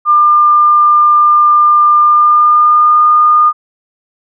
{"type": "tone with pitch glide", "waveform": "sine", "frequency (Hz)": [1199, 1217.8], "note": ["D6", "D#6"], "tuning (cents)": [36, -38], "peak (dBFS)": -4, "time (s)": [0.05, 3.53], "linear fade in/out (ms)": 50, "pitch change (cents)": 26, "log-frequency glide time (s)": [2.02, 3.02], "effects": []}